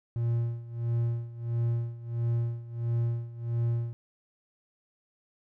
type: tone with tremolo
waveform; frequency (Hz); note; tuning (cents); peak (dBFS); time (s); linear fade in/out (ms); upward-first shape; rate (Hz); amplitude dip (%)
triangle; 117.4; A#2; +13; -22; 0.16-3.93; 0; sine; 1.5; 85
effects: none